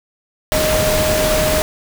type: tone in noise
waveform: sine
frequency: 620 Hz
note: D#5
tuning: 6 cents flat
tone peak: -16 dBFS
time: 0.52-1.62 s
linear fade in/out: 0 ms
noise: pink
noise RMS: -18 dBFS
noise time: 0.52-1.62 s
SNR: -1 dB
effects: none